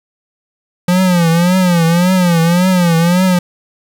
square tone with vibrato, 175.3 Hz, F3, 7 cents sharp, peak -9 dBFS, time 0.88-3.39 s, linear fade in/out 5 ms, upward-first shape triangle, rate 1.8 Hz, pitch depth 130 cents each way, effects 7-bit

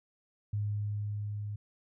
sine tone with level ramp, 103.83 Hz, G#2, in tune, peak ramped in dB -29 to -35 dBFS, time 0.53-1.56 s, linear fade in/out 5 ms, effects none

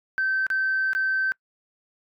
sine tone with dropouts, 1547 Hz, G6, 23 cents flat, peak -20 dBFS, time 0.18-1.32 s, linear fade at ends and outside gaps 0 ms, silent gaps 0.466-0.502 / 0.932-0.95 s, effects noise-tail reverb RT60 0.1 s tail -26 dB re dry + tanh soft clip ceiling -17 dBFS

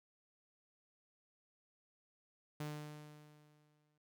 sawtooth tone with exponential decay, 150.1 Hz, D3, 38 cents sharp, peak -36 dBFS, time 2.6-3.98 s, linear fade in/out 5 ms, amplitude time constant 300 ms, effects none

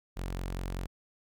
sawtooth tone, 45.2 Hz, F#1, 40 cents flat, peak -30 dBFS, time 0.16-0.87 s, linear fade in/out 20 ms, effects none

